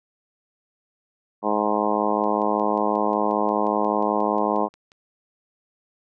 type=harmonic tone; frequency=105.2 Hz; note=G#2; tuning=23 cents sharp; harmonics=2 / 3 / 4 / 5 / 6 / 7 / 8 / 9 / 10; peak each=-28 / -28 / -28 / -28 / -28 / -28 / -28 / -28 / -28 dBFS; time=1.42-4.69 s; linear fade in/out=50 ms
type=click train; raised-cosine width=0.2 ms; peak=-33 dBFS; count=16; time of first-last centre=2.24-4.919 s; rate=5.6 Hz
effects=none